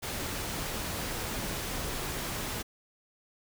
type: noise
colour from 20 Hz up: pink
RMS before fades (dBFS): -35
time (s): 0.02-2.63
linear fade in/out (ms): 20
effects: none